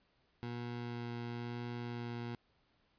20% pulse tone with vibrato, 119.5 Hz, A#2, 43 cents sharp, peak -35 dBFS, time 0.43-2.35 s, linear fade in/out 0 ms, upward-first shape sine, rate 0.99 Hz, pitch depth 9 cents each way, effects pink hiss -74 dBFS RMS until 2.98 s + resampled to 11025 Hz

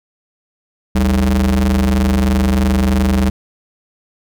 square ring-modulated tone, 61.74 Hz, B1, in tune, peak -9 dBFS, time 0.95-3.3 s, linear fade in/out 5 ms, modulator 135 Hz, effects none

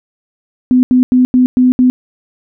sine tone bursts at uneven times, 252.2 Hz, B3, 36 cents sharp, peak -5 dBFS, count 6, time 0.71-0.83 / 0.91-1.03 / 1.12-1.25 / 1.34-1.46 / 1.57-1.72 / 1.79-1.9 s, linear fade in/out 0 ms, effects none

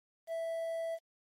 triangle tone with quantisation, 659.3 Hz, E5, in tune, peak -32 dBFS, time 0.27-0.99 s, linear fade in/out 50 ms, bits 10, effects MP3 64 kbps

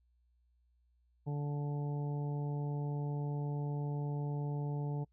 harmonic tone, 145.3 Hz, D3, 18 cents flat, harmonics 1 / 2 / 3 / 4 / 5 / 6, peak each -34 / -46 / -46 / -54 / -52 / -51 dBFS, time 1.26-5.05 s, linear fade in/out 20 ms, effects noise-tail reverb RT60 0.1 s tail -26 dB re dry + added 60 Hz sine -69 dBFS peak until 5.12 s

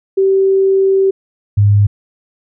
sine tone pair in turn, 386.4 / 102.34 Hz, G4 / G#2, -25 / -25 cents, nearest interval octave + major seventh, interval 2300 cents, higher first, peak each -8 / -6 dBFS, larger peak second, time 0.17-1.11 / 1.57-1.87 s, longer first, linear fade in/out 10 ms, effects none

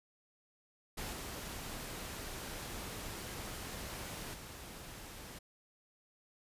pink noise with level steps, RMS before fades -42 / -44 / -49 dBFS, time 0.97-5.39 s, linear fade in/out 10 ms, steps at 1.12 / 4.33 s, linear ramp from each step 20 ms, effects resampled to 32000 Hz

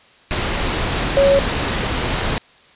sine tone in noise, 554.4 Hz, C#5, in tune, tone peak -10 dBFS, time 1.17-1.39 s, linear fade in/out 0 ms, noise pink, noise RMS -20 dBFS, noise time 0.31-2.38 s, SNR +7 dB, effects white hiss -49 dBFS RMS until 2.75 s + resampled to 8000 Hz

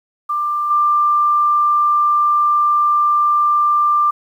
sine tone with level steps, 1187 Hz, D6, 18 cents sharp, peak -16 / -11 dBFS, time 0.29-4.11 s, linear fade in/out 10 ms, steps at 0.7 s, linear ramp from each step 10 ms, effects 8-bit

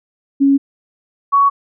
sine tone pair in turn, 276.5 / 1119.8 Hz, C#4 / C#6, -4 / +17 cents, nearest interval 2 octaves, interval 2421 cents, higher second, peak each -8 dBFS, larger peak neither, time 0.4-0.58 / 1.32-1.5 s, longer neither, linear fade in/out 20 ms, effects none

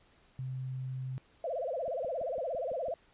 sine tone, 130 Hz, C3, 11 cents flat, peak -35 dBFS, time 0.39-1.18 s, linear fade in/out 0 ms
sine tone with vibrato, 586 Hz, D5, 4 cents flat, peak -32 dBFS, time 1.44-2.94 s, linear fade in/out 2 ms, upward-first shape sine, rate 17 Hz, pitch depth 280 cents each way
click train, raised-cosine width 3 ms, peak -38 dBFS, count 7, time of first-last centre 1.88-2.883 s, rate 5.98 Hz
effects pink hiss -65 dBFS RMS until 3.13 s + resampled to 8000 Hz

